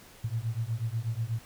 sine beating tone pair, 110 / 118.2 Hz, A2 / A#2, 0 / +24 cents, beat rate 8.2 Hz, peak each -32 / -32 dBFS, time 0.24-1.39 s, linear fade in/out 5 ms, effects pink hiss -53 dBFS RMS until 1.45 s

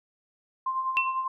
sine tone with tremolo, 1048 Hz, C6, 2 cents sharp, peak -24 dBFS, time 0.66-1.28 s, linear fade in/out 5 ms, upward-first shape sine, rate 10 Hz, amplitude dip 50%
sine tone with exponential decay, 2695 Hz, E7, 38 cents sharp, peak -19 dBFS, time 0.97-1.24 s, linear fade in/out 0 ms, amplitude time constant 57 ms
effects none

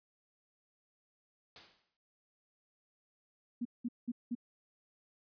white noise with exponential decay, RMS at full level -48 dBFS, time 1.56-1.97 s, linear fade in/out 1 ms, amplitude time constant 88 ms
sine tone bursts, 240 Hz, B3, 49 cents flat, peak -33 dBFS, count 4, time 3.61-4.352 s, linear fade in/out 10 ms, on 43 ms, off 190 ms
effects resampled to 11025 Hz

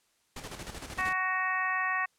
pink noise with tremolo, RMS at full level -40 dBFS, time 0.36-1.13 s, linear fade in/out 5 ms, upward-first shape square, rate 13 Hz, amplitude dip 55%
harmonic tone, 372.8 Hz, F#4, 13 cents sharp, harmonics 2 / 3 / 4 / 5 / 6 / 7, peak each -37 / -32 / -40 / -30 / -42 / -39 dBFS, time 0.98-2.06 s, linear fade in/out 10 ms
effects white hiss -71 dBFS RMS until 2.18 s + low-pass 10000 Hz 12 dB/octave

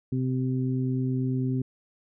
harmonic tone, 129.1 Hz, C3, 23 cents flat, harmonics 1 / 2 / 3, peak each -26 / -28 / -37 dBFS, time 0.12-1.62 s, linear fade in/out 5 ms, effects none

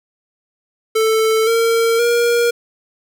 square tone with pitch steps, 441.7 / 458.2 / 473.3 Hz, A4 / A#4 / A#4, +7 / -30 / +26 cents, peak -13 dBFS, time 0.95-2.51 s, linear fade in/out 10 ms, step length 520 ms, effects none

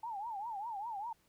sine tone with vibrato, 864 Hz, A5, 32 cents flat, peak -38 dBFS, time 0.03-1.13 s, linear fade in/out 5 ms, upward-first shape triangle, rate 5 Hz, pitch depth 210 cents each way, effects pink hiss -72 dBFS RMS until 1.28 s

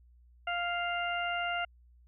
harmonic tone, 698.5 Hz, F5, in tune, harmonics 1 / 2 / 3 / 4, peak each -34 / -35 / -39 / -38 dBFS, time 0.47-1.65 s, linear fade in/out 5 ms, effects added 60 Hz sine -57 dBFS peak until 2.07 s

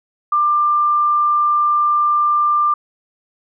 sine tone, 1190 Hz, D6, 22 cents sharp, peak -12 dBFS, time 0.32-2.74 s, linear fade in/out 5 ms, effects none

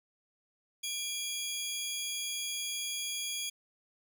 20% pulse tone pair together, 2394 / 3327 Hz, D7 / G#7, +33 / +2 cents, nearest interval tritone, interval 569 cents, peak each -36 / -30 dBFS, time 0.83-3.5 s, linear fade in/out 10 ms, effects none

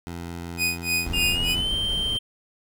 15% pulse tone, 85.5 Hz, F2, 36 cents flat, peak -26 dBFS, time 0.07-1.61 s, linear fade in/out 0 ms
sawtooth tone with tremolo, 2489 Hz, D#7, in tune, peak -17 dBFS, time 0.57-1.56 s, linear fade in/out 50 ms, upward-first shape sine, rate 3.3 Hz, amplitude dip 100%
brown noise, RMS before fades -31 dBFS, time 1.06-2.17 s, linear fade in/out 0 ms
triangle tone with pitch glide, 2810 to 3136 Hz, F7 to G7, +10 to 0 cents, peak -22 dBFS, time 1.13-2.19 s, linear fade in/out 10 ms, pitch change +190 cents, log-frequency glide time 1.31-1.73 s
effects none

